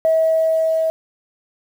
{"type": "tone with level ramp", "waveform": "sine", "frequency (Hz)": 644, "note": "E5", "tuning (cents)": -41, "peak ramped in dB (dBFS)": [-11, -15], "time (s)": [0.05, 0.9], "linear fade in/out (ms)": 0, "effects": ["tanh soft clip ceiling -7 dBFS", "7-bit"]}